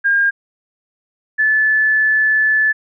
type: tone pair in turn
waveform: sine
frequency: 1613 / 1736.9 Hz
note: G6 / A6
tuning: +49 / -23 cents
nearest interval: minor second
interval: 128 cents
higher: second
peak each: -11 dBFS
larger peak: neither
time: 0.04-0.31 / 1.38-2.73 s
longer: second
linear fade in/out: 20 ms
effects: none